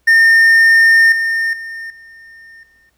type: tone with level steps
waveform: triangle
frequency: 1818 Hz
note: A#6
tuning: 44 cents flat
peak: -4 / -12 / -23 / -35 / -48 dBFS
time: 0.07-2.9 s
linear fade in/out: 10 ms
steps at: 1.12 / 1.53 / 1.9 / 2.63 s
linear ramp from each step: 2 ms
effects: added 60 Hz sine -63 dBFS peak until 2.97 s + pink hiss -63 dBFS RMS until 2.97 s